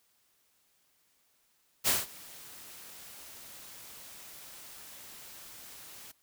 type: noise with ADSR envelope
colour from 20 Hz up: white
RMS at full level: -25 dBFS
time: 1.84-6.12 s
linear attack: 38 ms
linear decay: 180 ms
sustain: -24 dB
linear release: 11 ms
effects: white hiss -71 dBFS RMS until 6.22 s